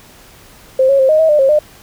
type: tone with pitch steps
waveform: sine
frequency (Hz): 524 / 550 / 529 / 621 / 640 / 599 / 538 / 603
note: C5 / C#5 / C5 / D#5 / D#5 / D5 / C5 / D5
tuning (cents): +2 / -14 / +19 / -3 / +49 / +34 / +48 / +46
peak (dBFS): -7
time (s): 0.79-1.59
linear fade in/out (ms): 5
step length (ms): 100
effects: pink hiss -42 dBFS RMS until 1.82 s